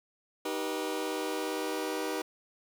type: chord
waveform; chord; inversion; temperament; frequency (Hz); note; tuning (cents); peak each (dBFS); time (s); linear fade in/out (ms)
sawtooth; Eb augmented; none; just; 311.1 / 388.9 / 486.1; Eb4 / G4 / B4; 0 / -14 / -28; -32; 0.45-2.22; 5
effects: none